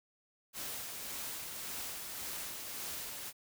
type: noise with tremolo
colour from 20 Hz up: white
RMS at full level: -41 dBFS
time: 0.53-3.33 s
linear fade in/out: 50 ms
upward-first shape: sine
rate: 1.8 Hz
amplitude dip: 30%
effects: none